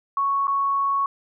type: tone with dropouts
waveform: sine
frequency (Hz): 1108.7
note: C#6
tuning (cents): 0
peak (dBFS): -19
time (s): 0.17-1.06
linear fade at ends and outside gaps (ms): 2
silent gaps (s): 0.471-0.479
effects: none